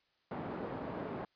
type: band-pass noise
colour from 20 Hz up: pink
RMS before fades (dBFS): -41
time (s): 0.31-1.25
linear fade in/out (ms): 2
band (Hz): 170 to 960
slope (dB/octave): 12
effects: white hiss -75 dBFS RMS until 1.35 s + resampled to 11025 Hz